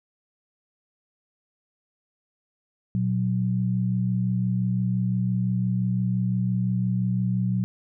sine tone pair together, 119.17 / 185 Hz, A#2 / F#3, +39 / 0 cents, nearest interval minor sixth, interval 761 cents, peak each -24 dBFS, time 2.95-7.64 s, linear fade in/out 0 ms, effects none

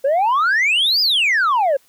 sine exponential two-way sweep, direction up then down, 521 to 5100 to 521 Hz, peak -11 dBFS, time 0.04-1.77 s, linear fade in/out 10 ms, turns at 1.01 s, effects tanh soft clip ceiling -12 dBFS + white hiss -56 dBFS RMS until 1.88 s

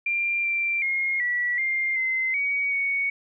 sine tone with pitch steps, 2381 / 2358 / 2145 / 1950 / 2109 / 2064 / 2254 / 2229 Hz, D7 / D7 / C7 / B6 / C7 / C7 / C#7 / C#7, +23 / +6 / +42 / -23 / +13 / -24 / +28 / +9 cents, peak -22 dBFS, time 0.06-3.1 s, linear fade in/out 5 ms, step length 380 ms, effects none

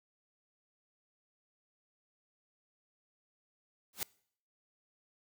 white noise with exponential growth, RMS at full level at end -31 dBFS, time 3.93-4.03 s, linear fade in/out 2 ms, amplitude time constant 21 ms, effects noise-tail reverb RT60 0.6 s tail -24 dB re dry

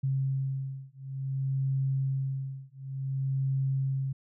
sine beating tone pair, 134.4 / 134.96 Hz, C3 / C#3, +47 / -46 cents, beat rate 0.56 Hz, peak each -31 dBFS, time 0.03-4.13 s, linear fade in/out 10 ms, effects none

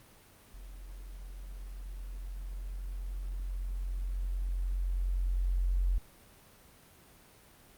sine tone with level ramp, 44.85 Hz, F1, 47 cents sharp, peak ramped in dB -43 to -25 dBFS, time 0.54-5.98 s, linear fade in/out 0 ms, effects pink hiss -58 dBFS RMS until 7.77 s + Opus 32 kbps

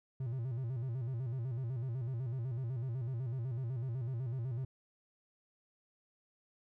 triangle tone with vibrato, 123.47 Hz, B2, in tune, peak -33 dBFS, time 0.2-4.65 s, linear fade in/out 5 ms, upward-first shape square, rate 8 Hz, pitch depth 120 cents each way, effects none

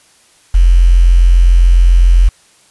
sine tone with quantisation, 43.65 Hz, F1, in tune, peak -3 dBFS, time 0.54-2.29 s, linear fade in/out 10 ms, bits 5, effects white hiss -48 dBFS RMS until 2.7 s + resampled to 24000 Hz

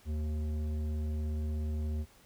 triangle tone with tanh clipping, 76.4 Hz, D#2, 31 cents flat, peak -33 dBFS, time 0.05-2.06 s, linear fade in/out 50 ms, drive 16 dB, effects pink hiss -61 dBFS RMS until 2.25 s

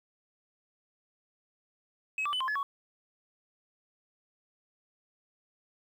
sine tone with pitch steps, 2561 / 1167 / 3008 / 1048 / 1710 / 1116 Hz, D#7 / D6 / F#7 / C6 / A6 / C#6, +49 / -11 / +28 / +2 / -50 / +11 cents, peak -27 dBFS, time 2.18-2.63 s, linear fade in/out 2 ms, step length 75 ms, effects tanh soft clip ceiling -27 dBFS + 10-bit

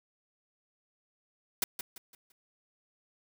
white noise with echo, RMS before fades -29 dBFS, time 1.62-1.64 s, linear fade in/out 2 ms, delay 170 ms, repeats 4, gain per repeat -9 dB, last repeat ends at 2.32 s, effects none

